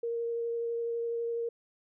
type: tone with vibrato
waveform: sine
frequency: 466.2 Hz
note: A#4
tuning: in tune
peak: -30 dBFS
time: 0.03-1.49 s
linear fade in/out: 5 ms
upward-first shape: sine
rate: 12 Hz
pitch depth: 9 cents each way
effects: none